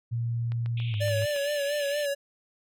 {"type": "tone with pitch glide", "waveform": "sine", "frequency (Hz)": [117.2, 105.02], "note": ["A#2", "G#2"], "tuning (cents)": [10, 20], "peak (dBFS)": -26, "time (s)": [0.11, 1.26], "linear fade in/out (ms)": 20, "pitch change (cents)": -190, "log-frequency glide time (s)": [0.9, 0.96]}
{"type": "click train", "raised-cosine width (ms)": 0.3, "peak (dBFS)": -28, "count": 7, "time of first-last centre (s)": [0.52, 1.363], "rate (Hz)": 7.12}
{"type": "band-pass noise", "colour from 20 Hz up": "pink", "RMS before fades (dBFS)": -43, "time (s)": [0.77, 2.06], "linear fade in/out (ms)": 5, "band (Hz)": [2300, 3600], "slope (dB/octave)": 96}
{"type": "tone with vibrato", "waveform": "square", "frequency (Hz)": 576, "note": "D5", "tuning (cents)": -34, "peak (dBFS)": -27, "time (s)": [1, 2.15], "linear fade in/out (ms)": 20, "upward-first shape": "sine", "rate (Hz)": 4.3, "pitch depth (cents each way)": 51}
{"effects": []}